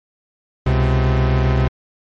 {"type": "tone pair together", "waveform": "45% pulse", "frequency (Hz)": [67.65, 127.7], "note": ["C#2", "C3"], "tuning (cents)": [-42, -42], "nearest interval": "major seventh", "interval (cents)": 1100, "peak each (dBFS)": -16, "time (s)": [0.66, 1.68], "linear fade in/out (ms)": 5, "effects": ["low-pass 3000 Hz 12 dB/octave", "MP3 48 kbps"]}